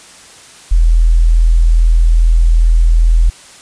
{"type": "tone", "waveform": "sine", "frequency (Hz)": 41.2, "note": "E1", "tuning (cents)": 0, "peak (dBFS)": -5, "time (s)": [0.71, 3.3], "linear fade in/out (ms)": 10, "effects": ["white hiss -38 dBFS RMS until 3.61 s", "resampled to 22050 Hz"]}